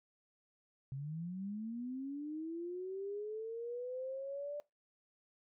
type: linear sweep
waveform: sine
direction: up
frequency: 130.81 to 590 Hz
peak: -39 dBFS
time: 0.92-4.6 s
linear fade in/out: 0 ms
effects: noise-tail reverb RT60 0.2 s tail -21 dB re dry